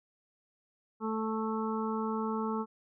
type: harmonic tone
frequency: 220 Hz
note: A3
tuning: in tune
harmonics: 1 / 2 / 4 / 5 / 6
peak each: -33 / -36 / -39 / -40 / -41 dBFS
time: 1-2.66 s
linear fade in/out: 50 ms
effects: none